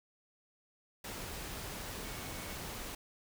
sine tone in noise, 2217 Hz, C#7, in tune, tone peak -54 dBFS, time 2.05-2.55 s, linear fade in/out 5 ms, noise pink, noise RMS -43 dBFS, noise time 1.04-2.95 s, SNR -14 dB, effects none

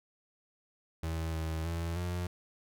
35% pulse tone with pitch steps, 81.2 / 80.2 / 83.8 / 88.5 Hz, E2 / E2 / E2 / F2, -26 / -47 / +29 / +23 cents, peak -31 dBFS, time 1.03-2.27 s, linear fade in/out 5 ms, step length 310 ms, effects none

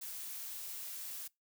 blue noise, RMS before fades -44 dBFS, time 0.01-1.28 s, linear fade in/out 10 ms, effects noise-tail reverb RT60 0.2 s tail -24 dB re dry

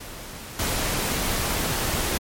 pink noise with level steps, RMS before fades -38 / -25 dBFS, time 0-2.18 s, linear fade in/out 10 ms, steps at 0.59 s, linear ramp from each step 2 ms, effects MP3 64 kbps

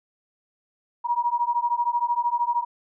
sine beating tone pair, 949 / 962 Hz, A#5 / B5, +31 / -46 cents, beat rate 13 Hz, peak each -24 dBFS, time 1.04-2.65 s, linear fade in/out 20 ms, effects none

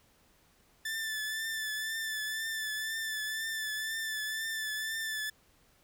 sawtooth tone with vibrato, 1760 Hz, A6, in tune, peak -30 dBFS, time 0.85-5.3 s, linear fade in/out 5 ms, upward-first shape triangle, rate 2 Hz, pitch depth 36 cents each way, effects pink hiss -66 dBFS RMS until 5.83 s

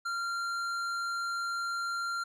triangle tone with hard clipping, 1383 Hz, F6, 17 cents flat, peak -33 dBFS, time 0.05-2.24 s, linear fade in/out 10 ms, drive 14 dB, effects none

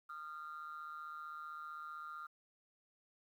triangle ring-modulated tone, 77.78 Hz, D#2, in tune, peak -39 dBFS, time 0.09-2.27 s, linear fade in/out 10 ms, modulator 1300 Hz, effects tanh soft clip ceiling -39 dBFS + 12-bit

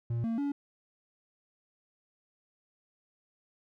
triangle tone with pitch steps, 117.4 / 228 / 284.2 Hz, A#2 / A#3 / C#4, +13 / -38 / +43 cents, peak -27 dBFS, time 0.1-0.52 s, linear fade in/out 5 ms, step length 140 ms, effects none

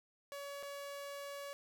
sawtooth tone with dropouts, 565 Hz, C#5, 33 cents sharp, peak -40 dBFS, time 0.32-1.53 s, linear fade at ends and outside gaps 0 ms, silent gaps 0.627-0.631 s, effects none

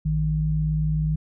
sine tone pair together, 57.61 / 154.6 Hz, A#1 / D#3, -20 / -11 cents, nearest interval octave + perfect fourth, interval 1709 cents, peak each -26 / -21 dBFS, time 0.05-1.16 s, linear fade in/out 10 ms, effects none

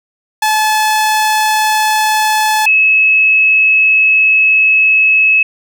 sawtooth / sine tone pair in turn, 862 / 2583 Hz, A5 / E7, -36 / -36 cents, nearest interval octave + perfect fifth, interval 1900 cents, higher second, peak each -6 dBFS, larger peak neither, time 0.42-2.66 / 2.66-5.43 s, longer second, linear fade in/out 5 ms, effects none

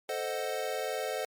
square chord, A diminished seventh, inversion none, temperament equal, 440 / 523.3 / 622.3 / 740 Hz, A4 / C5 / Eb5 / Gb5, 0 / 0 / 0 / 0 cents, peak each -38 / -37 / -38 / -39 dBFS, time 0.09-1.25 s, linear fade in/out 2 ms, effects MP3 96 kbps

